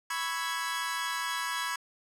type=chord; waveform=sawtooth; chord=C# minor seventh; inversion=third; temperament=equal; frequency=987.8 / 1108.7 / 1318.5 / 1661.2 Hz; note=B5 / C#6 / E6 / G#6; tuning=0 / 0 / 0 / 0 cents; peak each=-32 / -34 / -36 / -31 dBFS; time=0.1-1.76 s; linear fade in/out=5 ms; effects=low-pass 12000 Hz 12 dB/octave